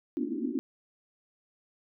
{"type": "band-pass noise", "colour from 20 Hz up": "white", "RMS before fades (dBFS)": -32, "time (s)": [0.17, 0.59], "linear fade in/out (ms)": 0, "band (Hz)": [230, 350], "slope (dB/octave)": 96, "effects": []}